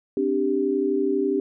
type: chord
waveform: sine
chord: C suspended second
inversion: none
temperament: equal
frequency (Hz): 261.6 / 293.7 / 392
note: C4 / D4 / G4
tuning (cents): 0 / 0 / 0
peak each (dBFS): -27 / -25 / -22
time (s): 0.17-1.4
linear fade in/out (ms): 2
effects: none